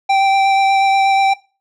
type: tone with vibrato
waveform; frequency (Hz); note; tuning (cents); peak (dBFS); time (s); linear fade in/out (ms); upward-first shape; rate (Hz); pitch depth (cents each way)
square; 781; G5; -7; -11; 0.09-1.34; 10; sine; 8.3; 12
effects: noise-tail reverb RT60 0.3 s tail -19 dB re dry + low-pass 4000 Hz 12 dB/octave